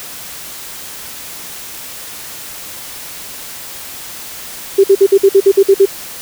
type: tone bursts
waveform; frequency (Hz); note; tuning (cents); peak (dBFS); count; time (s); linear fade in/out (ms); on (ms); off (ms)
sine; 392; G4; 0; -3; 10; 4.78-5.857; 10; 60; 53
effects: white hiss -29 dBFS RMS until 6.21 s